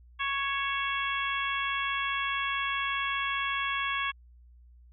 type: harmonic tone with a mistuned harmonic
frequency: 554.4 Hz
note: C#5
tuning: in tune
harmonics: 2 / 3 / 4 / 5 / 6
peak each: -32 / -34 / -35 / -36 / -37 dBFS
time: 0.19-4.12 s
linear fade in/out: 20 ms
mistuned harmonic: 5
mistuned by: -39 cents
effects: added 60 Hz sine -52 dBFS peak until 4.92 s